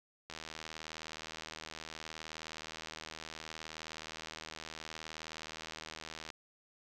click train, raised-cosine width 0.2 ms, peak -26 dBFS, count 477, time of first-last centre 0.3-6.303 s, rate 79.3 Hz, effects none

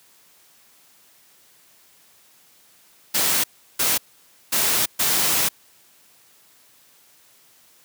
white noise bursts at uneven times, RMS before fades -20 dBFS, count 4, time 3.14-3.44 / 3.79-3.98 / 4.52-4.86 / 4.99-5.49 s, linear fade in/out 10 ms, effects white hiss -55 dBFS RMS until 7.84 s + high-pass 100 Hz 12 dB/octave

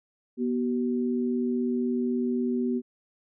sine tone pair together, 243.8 / 380 Hz, B3 / F#4, -22 / +46 cents, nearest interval minor sixth, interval 768 cents, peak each -25 / -30 dBFS, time 0.37-2.82 s, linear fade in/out 50 ms, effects none

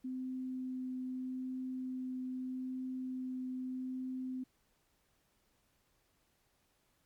sine tone with vibrato, 256.8 Hz, C4, 32 cents flat, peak -37 dBFS, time 0.04-4.44 s, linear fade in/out 10 ms, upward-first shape triangle, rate 0.8 Hz, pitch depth 8 cents each way, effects pink hiss -75 dBFS RMS until 7.05 s + MP3 96 kbps

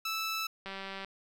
15% pulse tone, 1315 Hz, E6, 5 cents flat, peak -26 dBFS, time 0.05-0.47 s, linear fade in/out 5 ms
click train, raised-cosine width 0.3 ms, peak -25 dBFS, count 76, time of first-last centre 0.66-1.047 s, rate 194 Hz
effects none

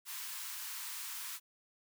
white high-pass noise, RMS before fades -43 dBFS, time 0.05-1.4 s, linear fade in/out 50 ms, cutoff 880 Hz, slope 96 dB/octave, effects none

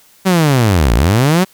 sawtooth linear two-way sweep, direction down then up, 194.1 to 51.3 to 194.1 Hz, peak -5 dBFS, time 0.25-1.45 s, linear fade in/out 20 ms, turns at 0.94 s, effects white hiss -48 dBFS RMS until 1.53 s

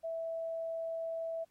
sine tone, 657 Hz, E5, 6 cents flat, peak -35 dBFS, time 0.03-1.45 s, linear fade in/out 20 ms, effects pink hiss -75 dBFS RMS until 1.5 s + AAC 48 kbps

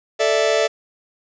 45% pulse chord, A suspended fourth, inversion none, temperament just, 440 / 586.7 / 660 Hz, A4 / D5 / E5, 0 / -2 / +2 cents, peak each -20 dBFS, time 0.19-0.68 s, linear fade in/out 20 ms, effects resampled to 16000 Hz + 8-bit

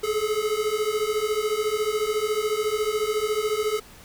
square beating tone pair, 419.6 / 433.6 Hz, G#4 / A4, +18 / -25 cents, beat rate 14 Hz, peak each -27 / -26 dBFS, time 0.03-3.8 s, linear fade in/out 10 ms, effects pink hiss -48 dBFS RMS until 4.04 s

